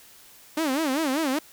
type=tone with vibrato; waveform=sawtooth; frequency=290.4 Hz; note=D4; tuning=19 cents flat; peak=-19 dBFS; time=0.57-1.39 s; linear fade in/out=5 ms; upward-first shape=sine; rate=5.1 Hz; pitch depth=210 cents each way; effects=white hiss -51 dBFS RMS until 1.52 s